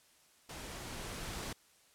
pink noise with level ramp, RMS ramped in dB -46 to -41 dBFS, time 0.49-1.53 s, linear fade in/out 5 ms, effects white hiss -66 dBFS RMS until 1.94 s + low-pass 11000 Hz 12 dB/octave

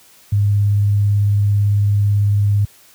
sine tone with vibrato, 102.1 Hz, G#2, 29 cents flat, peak -11 dBFS, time 0.32-2.65 s, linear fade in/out 5 ms, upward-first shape square, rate 18 Hz, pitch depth 8 cents each way, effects white hiss -48 dBFS RMS until 2.94 s + high-pass 60 Hz 12 dB/octave

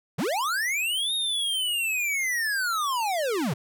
square linear two-way sweep, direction up then down, 112.5 to 3758 to 112.5 Hz, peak -25 dBFS, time 0.18-3.54 s, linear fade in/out 10 ms, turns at 1.14 s, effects none

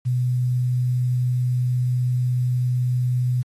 sine tone with quantisation, 124.8 Hz, B2, 19 cents sharp, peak -18 dBFS, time 0.05-3.43 s, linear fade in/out 20 ms, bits 8, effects AAC 32 kbps

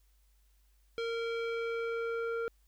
square tone with low-pass filter sweep, 461.4 Hz, A#4, 18 cents flat, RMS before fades -35 dBFS, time 0.98-2.48 s, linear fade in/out 0 ms, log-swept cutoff 3600 to 1400 Hz, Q 1.5, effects added 50 Hz sine -64 dBFS peak until 2.67 s + white hiss -75 dBFS RMS until 2.67 s

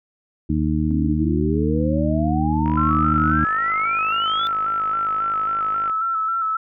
harmonic tone, 77 Hz, D#2, 17 cents flat, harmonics 1 / 2 / 3 / 4, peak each -23 / -23 / -23 / -23 dBFS, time 0.49-3.45 s, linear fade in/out 10 ms
sine exponential sweep, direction up, 254.8 to 3541 Hz, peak -24 dBFS, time 0.91-4.47 s, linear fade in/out 0 ms
click train, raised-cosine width 0.5 ms, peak -20 dBFS, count 169, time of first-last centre 2.66-5.897 s, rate 51.9 Hz
sine tone with vibrato, 1326 Hz, E6, 10 cents sharp, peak -19 dBFS, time 2.77-6.57 s, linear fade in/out 5 ms, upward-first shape square, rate 3.7 Hz, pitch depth 29 cents each way
effects none

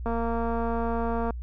click train, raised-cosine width 1 ms, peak -17 dBFS, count 289, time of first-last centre 0.06-1.307 s, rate 231 Hz, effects added 60 Hz sine -32 dBFS peak until 1.42 s

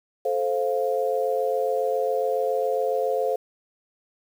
sine chord, F major, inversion first, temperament just, 436.5 / 523.8 / 698.5 Hz, A4 / C5 / F5, -14 / +2 / 0 cents, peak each -26 / -24 / -28 dBFS, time 0.25-3.36 s, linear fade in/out 5 ms, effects 8-bit

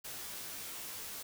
white noise with comb filter, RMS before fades -44 dBFS, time 0.04-1.23 s, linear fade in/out 10 ms, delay 17 ms, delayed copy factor -0.65, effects none

